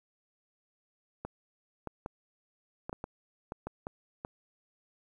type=clicks; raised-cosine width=1 ms; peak=-23 dBFS; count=10; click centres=1.25 / 1.873 / 2.061 / 2.895 / 2.929 / 3.041 / 3.521 / 3.67 / 3.869 / 4.249 s; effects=10-bit